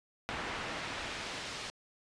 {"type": "noise with band-pass filter sweep", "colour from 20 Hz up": "brown", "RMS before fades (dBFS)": -40, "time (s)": [0.29, 1.7], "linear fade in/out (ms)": 0, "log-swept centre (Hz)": [1900, 4500], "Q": 0.74, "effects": ["resampled to 22050 Hz"]}